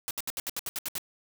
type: noise bursts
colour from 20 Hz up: white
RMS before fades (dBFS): -33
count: 10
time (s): 0.08-0.981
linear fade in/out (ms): 0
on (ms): 28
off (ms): 69
effects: none